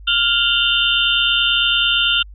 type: tone cluster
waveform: sine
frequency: 1404 / 2764 / 2893 / 3125 / 3579 Hz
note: F6 / F7 / F#7 / G7 / A7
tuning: +9 / -19 / -40 / -6 / +29 cents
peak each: -20 dBFS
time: 0.07-2.23 s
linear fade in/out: 10 ms
effects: added 50 Hz sine -35 dBFS peak until 2.34 s